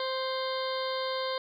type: harmonic tone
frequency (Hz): 523.3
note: C5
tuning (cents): 0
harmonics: 1 / 2 / 3 / 4 / 6 / 7 / 8 / 9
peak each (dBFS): -32 / -35 / -42 / -43 / -43 / -41 / -41 / -45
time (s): 0-1.38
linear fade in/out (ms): 2
effects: 11-bit